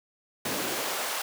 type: noise with high-pass filter sweep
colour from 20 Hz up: pink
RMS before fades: -31 dBFS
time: 0.45-1.22 s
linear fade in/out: 5 ms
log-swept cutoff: 210 to 820 Hz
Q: 0.96
effects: none